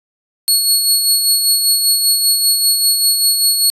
20% pulse tone with tremolo, 4355 Hz, C#8, 31 cents flat, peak -3 dBFS, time 0.48-3.7 s, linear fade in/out 0 ms, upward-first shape sine, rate 5.1 Hz, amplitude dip 45%, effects resampled to 32000 Hz

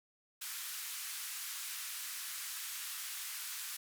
white band-pass noise, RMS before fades -43 dBFS, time 0.41-3.77 s, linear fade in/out 10 ms, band 1200 to 15000 Hz, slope 24 dB/octave, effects none

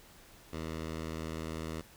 10% pulse tone with low-pass filter sweep, 80 Hz, D#2, 49 cents sharp, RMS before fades -39 dBFS, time 0.52-1.82 s, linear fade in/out 20 ms, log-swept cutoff 6000 to 10000 Hz, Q 0.81, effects pink hiss -57 dBFS RMS until 1.96 s

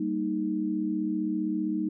sine chord, Eb major, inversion first, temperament equal with one note detuned, 196 / 231.3 / 311.1 Hz, G3 / Bb3 / Eb4, 0 / -13 / 0 cents, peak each -32 / -33 / -28 dBFS, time 0-1.89 s, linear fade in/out 5 ms, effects none

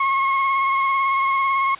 35% pulse tone with vibrato, 1086 Hz, C#6, 36 cents flat, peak -15 dBFS, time 0-1.75 s, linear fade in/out 5 ms, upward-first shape sine, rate 18 Hz, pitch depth 19 cents each way, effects white hiss -40 dBFS RMS until 1.79 s + resampled to 8000 Hz

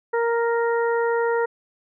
harmonic tone, 466.2 Hz, A#4, in tune, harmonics 1 / 2 / 3 / 4, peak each -20 / -26 / -30 / -32 dBFS, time 0.13-1.46 s, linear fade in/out 10 ms, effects none

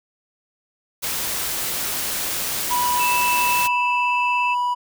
white noise, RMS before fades -25 dBFS, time 1.02-3.68 s, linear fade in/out 20 ms
triangle tone, 980 Hz, B5, 14 cents flat, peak -17 dBFS, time 2.7-4.75 s, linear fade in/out 20 ms
sine tone with vibrato, 2641 Hz, E7, 3 cents sharp, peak -22 dBFS, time 2.99-4.55 s, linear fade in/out 20 ms, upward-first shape sine, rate 17 Hz, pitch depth 8 cents each way
effects none

